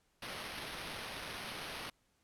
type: noise with sample-and-hold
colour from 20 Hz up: blue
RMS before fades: -44 dBFS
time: 0.22-1.9 s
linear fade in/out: 5 ms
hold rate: 7350 Hz
effects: pink hiss -75 dBFS RMS until 2.23 s + low-pass 12000 Hz 12 dB/octave